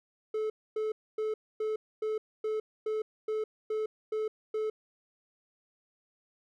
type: tone bursts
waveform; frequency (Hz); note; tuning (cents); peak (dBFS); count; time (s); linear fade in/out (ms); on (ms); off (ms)
triangle; 433.1; A4; -27; -27; 11; 0.34-4.7; 5; 160; 260
effects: none